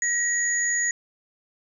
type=tone pair together; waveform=sine; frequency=1906 / 6792 Hz; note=A#6 / G#8; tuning=+38 / +38 cents; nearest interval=octave + minor seventh; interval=2200 cents; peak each=-24 dBFS; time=0.02-0.91 s; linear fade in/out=2 ms; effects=none